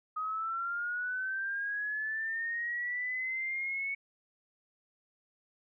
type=linear sweep; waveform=sine; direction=up; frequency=1250 to 2222 Hz; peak=-32 dBFS; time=0.16-3.95 s; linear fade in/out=10 ms; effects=none